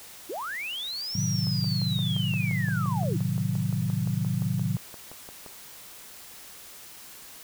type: linear two-way sweep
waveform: sine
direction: up then down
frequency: 277.2 to 5920 to 277.2 Hz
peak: -31 dBFS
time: 0.29-3.17 s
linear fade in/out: 10 ms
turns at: 1.22 s
type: chord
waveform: sine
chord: A diminished seventh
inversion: none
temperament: equal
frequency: 110 / 130.81 / 155.56 / 185 Hz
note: A2 / C3 / Eb3 / Gb3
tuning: 0 / 0 / 0 / 0 cents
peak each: -30 dBFS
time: 1.15-4.77 s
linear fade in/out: 5 ms
type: click train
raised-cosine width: 1 ms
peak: -29 dBFS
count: 24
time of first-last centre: 1.47-5.463 s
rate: 5.76 Hz
effects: white hiss -46 dBFS RMS until 7.43 s